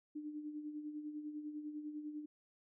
sine tone with tremolo, 300.1 Hz, D4, 38 cents sharp, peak -40 dBFS, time 0.15-2.26 s, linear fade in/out 10 ms, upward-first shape sine, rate 10 Hz, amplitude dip 55%, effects none

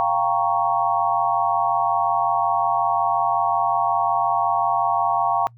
sine chord, G half-diminished seventh, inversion third, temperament equal, 698.5 / 784 / 932.3 / 1108.7 Hz, F5 / G5 / Bb5 / Db6, 0 / 0 / 0 / 0 cents, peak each -23 dBFS, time 0-5.47 s, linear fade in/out 0 ms, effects noise-tail reverb RT60 0.1 s tail -24 dB re dry + added 118 Hz sine -45 dBFS peak until 5.57 s

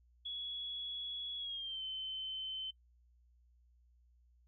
sine tone with pitch glide, 3367 to 3070 Hz, G#7 to G7, +23 to -37 cents, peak -39 dBFS, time 0.25-2.71 s, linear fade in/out 10 ms, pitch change -160 cents, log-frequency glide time 1.38-1.83 s, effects noise-tail reverb RT60 0.1 s tail -22 dB re dry + added 60 Hz sine -65 dBFS peak until 4.47 s

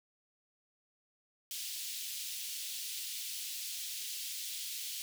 pink high-pass noise, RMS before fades -41 dBFS, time 1.51-5.02 s, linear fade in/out 0 ms, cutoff 3000 Hz, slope 24 dB/octave, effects none

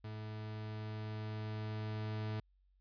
40% pulse tone with level ramp, 107.9 Hz, A2, 33 cents flat, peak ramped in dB -42 to -36 dBFS, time 0.04-2.4 s, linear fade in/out 5 ms, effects added 47 Hz sine -68 dBFS peak until 2.8 s + resampled to 11025 Hz

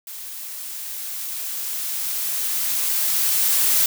blue noise with level ramp, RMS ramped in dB -35 to -17 dBFS, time 0.07-3.86 s, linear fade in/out 2 ms, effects none

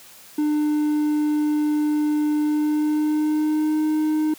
triangle tone with pitch glide, 300 to 308.4 Hz, D4 to D#4, +37 to -15 cents, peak -16 dBFS, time 0.38-4.34 s, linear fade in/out 5 ms, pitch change +48 cents, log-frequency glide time 2.41-3.84 s, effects white hiss -46 dBFS RMS until 4.38 s + high-pass 100 Hz 12 dB/octave

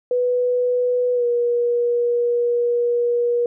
sine tone with pitch glide, 493.9 to 479 Hz, B4 to A#4, 0 to +47 cents, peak -16 dBFS, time 0.11-3.46 s, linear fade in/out 2 ms, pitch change -53 cents, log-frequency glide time 1.14-1.25 s, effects none

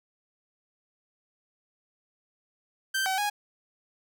sawtooth tone with pitch steps, 1559 / 761 / 826 Hz, G6 / F#5 / G#5, -10 / +48 / -10 cents, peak -22 dBFS, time 2.94-3.3 s, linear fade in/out 10 ms, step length 120 ms, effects none

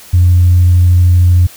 sine tone, 88.7 Hz, F2, 27 cents sharp, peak -3 dBFS, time 0.13-1.47 s, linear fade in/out 10 ms, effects tanh soft clip ceiling 0 dBFS + white hiss -36 dBFS RMS until 1.56 s

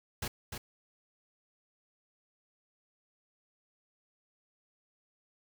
pink noise with echo, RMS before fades -36 dBFS, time 0.22-0.28 s, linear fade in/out 5 ms, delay 300 ms, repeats 1, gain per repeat -5 dB, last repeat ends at 0.58 s, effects none

